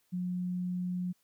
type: tone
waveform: sine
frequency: 180 Hz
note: F#3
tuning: 47 cents flat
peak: -31 dBFS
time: 0.12-1.13 s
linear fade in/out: 20 ms
effects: white hiss -73 dBFS RMS until 1.23 s